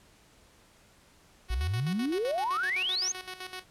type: tone with tremolo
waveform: 5% pulse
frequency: 370 Hz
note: F#4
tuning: in tune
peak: -26 dBFS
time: 1.48-3.65 s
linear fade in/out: 50 ms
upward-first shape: square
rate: 7.8 Hz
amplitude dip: 70%
type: exponential sweep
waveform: sine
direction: up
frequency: 51.91 to 6645 Hz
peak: -27 dBFS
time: 1.5-3.12 s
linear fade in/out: 5 ms
effects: pink hiss -60 dBFS RMS until 3.7 s + low-pass 11000 Hz 12 dB/octave